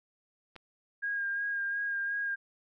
clicks, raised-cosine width 0.3 ms, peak -40 / -31 dBFS, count 2, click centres 0.557 / 0.563 s
sine tone with vibrato, 1621 Hz, G#6, 42 cents flat, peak -30 dBFS, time 1.02-2.36 s, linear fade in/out 20 ms, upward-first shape sine, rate 2.8 Hz, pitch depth 22 cents each way
effects none

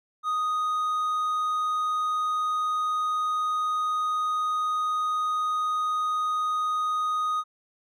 triangle tone, 1244 Hz, D#6, 1 cent flat, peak -22 dBFS, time 0.23-7.44 s, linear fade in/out 50 ms, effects none

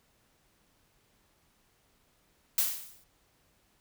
blue noise with exponential decay, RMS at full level -24 dBFS, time 2.58-3.04 s, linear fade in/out 2 ms, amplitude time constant 99 ms, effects pink hiss -69 dBFS RMS until 3.8 s

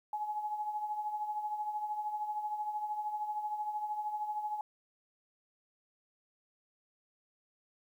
sine tone with tremolo, 845 Hz, G#5, 30 cents sharp, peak -31 dBFS, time 0.13-4.61 s, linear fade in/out 2 ms, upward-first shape triangle, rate 13 Hz, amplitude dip 65%, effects 11-bit

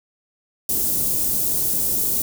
white band-stop noise, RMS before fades -21 dBFS, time 0.69-2.22 s, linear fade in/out 2 ms, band 360 to 9400 Hz, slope 12 dB/octave, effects none

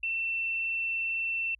sine tone, 2689 Hz, E7, 34 cents sharp, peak -28 dBFS, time 0.03-1.55 s, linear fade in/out 5 ms, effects added 55 Hz sine -60 dBFS peak until 1.59 s

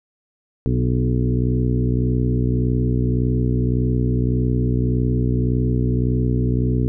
harmonic tone with a mistuned harmonic, 61.74 Hz, B1, in tune, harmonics 1 / 2 / 3 / 4 / 5 / 6 / 7, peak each -22 / -19 / -28 / -24 / -29 / -30 / -30 dBFS, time 0.66-6.88 s, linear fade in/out 0 ms, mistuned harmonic 5, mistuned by -22 cents, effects none

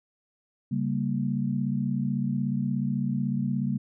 sine chord, G diminished, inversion second, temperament equal with one note detuned, 138.59 / 196 / 232.4 Hz, Db3 / G3 / Bb3, 0 / 0 / -5 cents, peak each -29 dBFS, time 0.71-3.78 s, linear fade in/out 10 ms, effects none

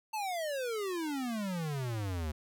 square exponential sweep, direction down, 896 to 73.5 Hz, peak -34 dBFS, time 0.13-2.32 s, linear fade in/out 10 ms, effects none

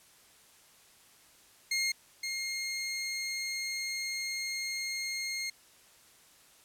20% pulse tone pair in turn, 2136 / 2136 Hz, C7 / C7, +35 / +35 cents, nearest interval unison, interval 0 cents, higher neither, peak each -23 / -28 dBFS, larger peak first, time 1.71-1.92 / 2.23-5.5 s, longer second, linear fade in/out 5 ms, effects white hiss -60 dBFS RMS until 6.64 s + low-pass 12000 Hz 12 dB/octave

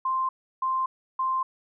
sine tone bursts, 1046.5 Hz, C6, in tune, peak -23 dBFS, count 3, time 0.05-1.43 s, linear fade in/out 5 ms, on 240 ms, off 330 ms, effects none

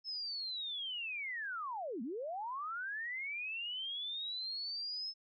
sine linear two-way sweep, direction down then up, 5250 to 207.7 to 5250 Hz, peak -38 dBFS, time 0.04-5.14 s, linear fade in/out 50 ms, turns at 2.02 s, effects none

